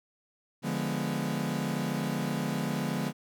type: chord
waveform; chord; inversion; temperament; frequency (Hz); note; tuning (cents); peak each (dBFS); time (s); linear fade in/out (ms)
40% pulse; D diminished seventh; none; equal; 146.83 / 174.61 / 207.7 / 246.9; D3 / F3 / Ab3 / Cb4; 0 / 0 / 0 / 0; -34; 0.62-3.13; 50
effects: none